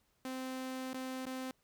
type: tone with dropouts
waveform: sawtooth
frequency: 259.5 Hz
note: C4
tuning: 14 cents flat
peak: -35 dBFS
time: 0.25-1.51 s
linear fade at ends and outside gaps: 2 ms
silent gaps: 0.932-0.942 / 1.255-1.265 s
effects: pink hiss -75 dBFS RMS until 1.63 s